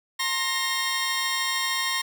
15% pulse tone cluster, 922 / 1061 / 1857 Hz, A#5 / C6 / A#6, -19 / +24 / -7 cents, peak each -29 / -21 / -21 dBFS, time 0.19-2.02 s, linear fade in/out 10 ms, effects none

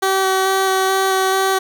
15% pulse tone with vibrato, 382.1 Hz, G4, 44 cents flat, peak -8 dBFS, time 0.02-1.59 s, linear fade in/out 10 ms, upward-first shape square, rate 2.3 Hz, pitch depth 9 cents each way, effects none

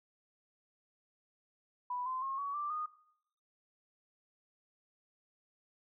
sine tone with pitch steps, 987.8 / 1032.1 / 1078.4 / 1126.8 / 1177.4 / 1230.3 Hz, B5 / C6 / C#6 / C#6 / D6 / D#6, 0 / -24 / -48 / +28 / +4 / -20 cents, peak -35 dBFS, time 1.9-2.86 s, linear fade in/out 5 ms, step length 160 ms, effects noise-tail reverb RT60 0.7 s tail -18 dB re dry

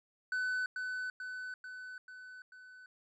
triangle tone with echo, 1505 Hz, F#6, 29 cents sharp, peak -30 dBFS, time 0.32-0.66 s, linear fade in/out 2 ms, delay 440 ms, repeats 5, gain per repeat -4 dB, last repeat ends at 2.86 s, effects resampled to 22050 Hz

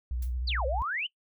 sine tone with vibrato, 61.8 Hz, B1, 2 cents sharp, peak -29 dBFS, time 0.11-0.82 s, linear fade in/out 0 ms, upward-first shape sine, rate 13 Hz, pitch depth 88 cents each way
blue noise with exponential decay, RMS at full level -43 dBFS, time 0.22-0.34 s, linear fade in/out 5 ms, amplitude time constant 26 ms
sine exponential two-way sweep, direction down then up, 5000 to 493.9 to 3140 Hz, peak -29 dBFS, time 0.47-1.07 s, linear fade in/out 10 ms, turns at 0.66 s
effects noise-tail reverb RT60 0.1 s tail -21 dB re dry

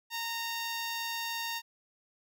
10% pulse tone, 923 Hz, A#5, 17 cents flat, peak -25 dBFS, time 0.1-1.62 s, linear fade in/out 50 ms, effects none

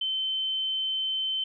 sine tone, 3080 Hz, G7, 31 cents flat, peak -26 dBFS, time 0.01-1.44 s, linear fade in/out 5 ms, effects none

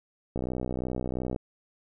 click train, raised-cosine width 2 ms, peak -18 dBFS, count 64, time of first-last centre 0.36-1.362 s, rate 62.9 Hz, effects none

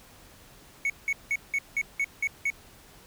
triangle tone bursts, 2217 Hz, C#7, in tune, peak -22 dBFS, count 8, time 0.85-2.502 s, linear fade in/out 2 ms, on 49 ms, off 180 ms, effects pink hiss -53 dBFS RMS until 3.06 s

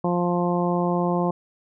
harmonic tone, 175.7 Hz, F3, 11 cents sharp, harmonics 1 / 2 / 3 / 4 / 5 / 6, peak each -23 / -26 / -28 / -29 / -30 / -31 dBFS, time 0.04-1.31 s, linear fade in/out 5 ms, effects none

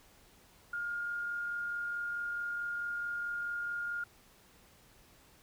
sine tone with amplitude modulation, 1416 Hz, F6, 23 cents sharp, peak -33 dBFS, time 0.73-4.04 s, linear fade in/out 5 ms, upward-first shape sine, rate 44.6 Hz, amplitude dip 25%, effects pink hiss -62 dBFS RMS until 5.42 s

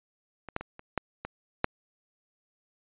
clicks, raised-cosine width 0.5 ms, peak -25 / -14 / -23 / -29 / -12 / -20 / -8 dBFS, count 7, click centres 0.487 / 0.564 / 0.61 / 0.794 / 0.977 / 1.25 / 1.644 s, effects resampled to 8000 Hz

